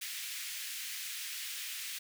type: high-pass noise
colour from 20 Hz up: pink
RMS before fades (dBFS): -41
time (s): 0.01-1.99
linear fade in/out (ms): 10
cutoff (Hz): 2000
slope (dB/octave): 24
effects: none